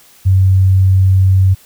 sine tone, 94.8 Hz, F#2, 43 cents sharp, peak -6 dBFS, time 0.25-1.55 s, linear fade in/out 20 ms, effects white hiss -45 dBFS RMS until 1.65 s

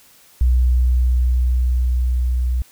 sine tone with level ramp, 62 Hz, B1, 7 cents sharp, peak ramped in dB -11 to -16 dBFS, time 0.41-2.62 s, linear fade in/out 0 ms, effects white hiss -50 dBFS RMS until 2.71 s

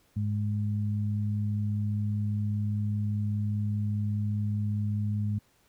sine tone pair together, 103.7 / 208.7 Hz, G#2 / G#3, -2 / +9 cents, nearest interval octave, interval 1211 cents, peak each -27 / -33 dBFS, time 0.16-5.39 s, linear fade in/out 10 ms, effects pink hiss -66 dBFS RMS until 5.68 s

